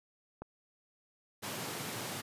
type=click; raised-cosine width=1 ms; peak=-28 dBFS; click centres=0.42 s
type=high-pass noise; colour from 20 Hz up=pink; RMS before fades=-40 dBFS; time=1.42-2.22 s; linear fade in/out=20 ms; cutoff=100 Hz; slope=96 dB/octave
effects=resampled to 32000 Hz